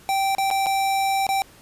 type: tone with dropouts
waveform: square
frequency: 780 Hz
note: G5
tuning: 9 cents flat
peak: -20 dBFS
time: 0.09-1.42 s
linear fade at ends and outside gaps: 0 ms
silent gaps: 0.35-0.383 / 0.503-0.511 / 0.661-0.667 / 1.267-1.29 s
effects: pink hiss -50 dBFS RMS until 1.61 s + resampled to 32000 Hz